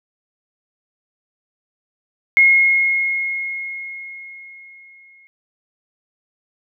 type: tone with exponential decay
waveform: sine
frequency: 2157 Hz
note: C#7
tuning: 48 cents flat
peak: -7 dBFS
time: 2.37-5.27 s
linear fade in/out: 0 ms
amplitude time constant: 630 ms
effects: none